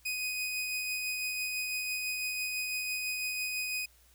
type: tone with tremolo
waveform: sawtooth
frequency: 2498 Hz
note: D#7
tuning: 6 cents sharp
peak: -28 dBFS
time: 0.05-3.86 s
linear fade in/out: 10 ms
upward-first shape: sine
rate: 6 Hz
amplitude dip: 25%
effects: added 60 Hz sine -63 dBFS peak until 4.14 s + white hiss -64 dBFS RMS until 4.14 s